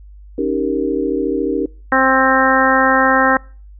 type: chord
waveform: sine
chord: Eb dominant seventh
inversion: third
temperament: equal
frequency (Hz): 277.2 / 311.1 / 392 / 466.2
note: Db4 / Eb4 / G4 / Bb4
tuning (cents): 0 / 0 / 0 / 0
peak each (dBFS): -21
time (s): 0.38-1.66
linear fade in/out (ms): 5
type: harmonic tone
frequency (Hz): 263.6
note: C4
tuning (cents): +13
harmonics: 1 / 2 / 3 / 4 / 5 / 6 / 7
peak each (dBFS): -18 / -18 / -18 / -18 / -18 / -18 / -18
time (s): 1.92-3.37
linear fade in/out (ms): 2
effects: noise-tail reverb RT60 0.4 s tail -25 dB re dry + added 50 Hz sine -36 dBFS peak until 3.79 s